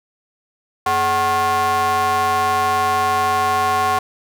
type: ring-modulated tone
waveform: square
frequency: 164.81 Hz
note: E3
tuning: in tune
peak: -13 dBFS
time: 0.86-3.99 s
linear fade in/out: 5 ms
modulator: 917 Hz
effects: none